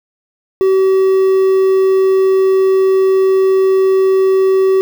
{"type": "tone with quantisation", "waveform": "triangle", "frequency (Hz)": 381.6, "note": "G4", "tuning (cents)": -47, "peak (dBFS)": -6, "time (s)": [0.61, 4.81], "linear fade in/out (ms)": 0, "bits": 6, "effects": []}